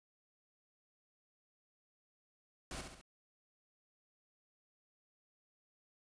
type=noise with echo; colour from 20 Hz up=pink; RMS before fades=-44 dBFS; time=2.71-2.81 s; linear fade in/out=2 ms; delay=68 ms; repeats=3; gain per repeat=-5 dB; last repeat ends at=3.014 s; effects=resampled to 22050 Hz